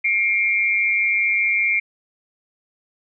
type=tone pair together; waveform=sine; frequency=2144 / 2349 Hz; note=C7 / D7; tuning=+42 / 0 cents; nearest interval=major second; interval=158 cents; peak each=-19 dBFS; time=0.04-1.8 s; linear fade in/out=10 ms; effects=none